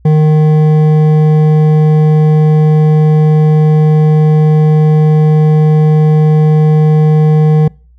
sine tone with hard clipping, 153.9 Hz, D#3, 19 cents flat, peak -6 dBFS, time 0.05-7.68 s, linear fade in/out 5 ms, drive 9 dB, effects noise-tail reverb RT60 0.4 s tail -26 dB re dry + added 60 Hz sine -40 dBFS peak until 7.98 s

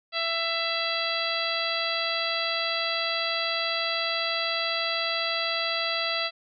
harmonic tone, 666 Hz, E5, 18 cents sharp, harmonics 1 / 2 / 3 / 4 / 5 / 6 / 7, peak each -33 / -33 / -33 / -33 / -33 / -33 / -33 dBFS, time 0.12-6.31 s, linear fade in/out 50 ms, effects none

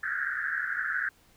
white band-pass noise, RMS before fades -31 dBFS, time 0.03-1.09 s, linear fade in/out 5 ms, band 1400 to 1800 Hz, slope 96 dB/octave, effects pink hiss -62 dBFS RMS until 1.36 s

